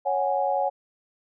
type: chord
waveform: sine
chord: C# suspended fourth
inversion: none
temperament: equal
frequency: 554.4 / 740 / 830.6 Hz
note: C#5 / F#5 / G#5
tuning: 0 / 0 / 0 cents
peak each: -26 / -26 / -26 dBFS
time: 0.05-0.7 s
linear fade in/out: 20 ms
effects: none